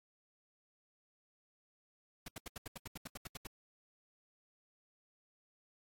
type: noise bursts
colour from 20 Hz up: pink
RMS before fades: -45 dBFS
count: 13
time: 2.26-3.471 s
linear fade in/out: 5 ms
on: 23 ms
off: 76 ms
effects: AAC 64 kbps